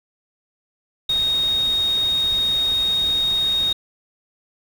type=tone in noise; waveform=sine; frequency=3729 Hz; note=A#7; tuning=in tune; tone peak=-17 dBFS; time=1.09-3.73 s; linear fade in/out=5 ms; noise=pink; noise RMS=-35 dBFS; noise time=1.09-3.73 s; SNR=+15 dB; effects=none